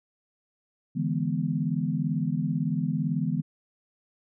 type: chord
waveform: sine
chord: E dominant seventh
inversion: third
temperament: equal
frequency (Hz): 146.83 / 164.81 / 207.7 / 246.9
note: D3 / E3 / G#3 / B3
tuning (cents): 0 / 0 / 0 / 0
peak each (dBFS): -30 / -28 / -32 / -31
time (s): 0.95-3.42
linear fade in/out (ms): 20
effects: none